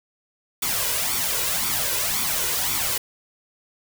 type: noise with flanger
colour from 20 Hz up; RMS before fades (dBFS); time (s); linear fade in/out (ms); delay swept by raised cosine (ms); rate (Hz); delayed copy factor
white; -24; 0.62-2.98; 5; 0.86 to 2.06; 1.9; +0.6
effects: none